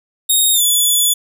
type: tone with pitch glide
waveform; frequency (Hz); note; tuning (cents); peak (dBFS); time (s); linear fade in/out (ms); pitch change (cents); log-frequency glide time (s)
5% pulse; 3732 to 3442; A#7 to A7; +1 to -39; -4; 0.29-1.14; 10; -140; 0.53-0.63
effects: none